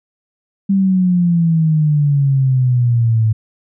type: exponential sweep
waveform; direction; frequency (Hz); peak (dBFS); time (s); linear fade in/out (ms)
sine; down; 197.8 to 108.7; -10; 0.69-3.33; 10
effects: none